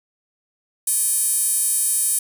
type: tone with high-pass filter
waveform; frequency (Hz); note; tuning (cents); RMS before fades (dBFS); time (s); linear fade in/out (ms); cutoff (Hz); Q
square; 345.2; F4; -20; -20; 0.87-2.19; 5; 9600; 4.3
effects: none